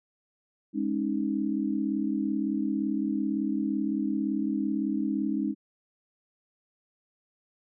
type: chord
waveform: sine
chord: Ab suspended fourth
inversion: none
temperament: equal with one note detuned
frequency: 207.7 / 273.2 / 311.1 Hz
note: Ab3 / Db4 / Eb4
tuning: 0 / -25 / 0 cents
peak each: -30 dBFS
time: 0.73-5.55 s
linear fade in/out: 50 ms
effects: none